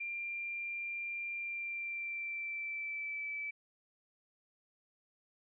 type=tone with pitch glide; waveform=sine; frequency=2382 to 2310 Hz; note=D7 to D7; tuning=+24 to -29 cents; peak=-37 dBFS; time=0-3.51 s; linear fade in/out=10 ms; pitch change=-53 cents; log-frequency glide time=1.35-3.27 s; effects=none